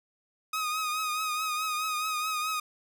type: tone with vibrato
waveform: sawtooth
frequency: 1251 Hz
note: D#6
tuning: 9 cents sharp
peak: -25 dBFS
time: 0.53-2.6 s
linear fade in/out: 5 ms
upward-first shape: triangle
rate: 4.7 Hz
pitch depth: 50 cents each way
effects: none